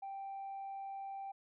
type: tone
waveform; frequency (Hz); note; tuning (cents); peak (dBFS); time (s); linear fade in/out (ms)
sine; 784; G5; 0; -40; 0.02-1.32; 10
effects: tanh soft clip ceiling -39 dBFS